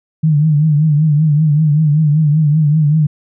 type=tone with vibrato; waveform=sine; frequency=152 Hz; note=D#3; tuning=40 cents flat; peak=-8 dBFS; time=0.23-3.07 s; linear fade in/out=10 ms; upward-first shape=triangle; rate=5.2 Hz; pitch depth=100 cents each way; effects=none